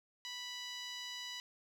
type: tone with band-pass filter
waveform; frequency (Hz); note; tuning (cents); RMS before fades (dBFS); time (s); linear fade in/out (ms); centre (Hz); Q
10% pulse; 986; B5; -3; -45; 0.25-1.4; 0; 3500; 0.87
effects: none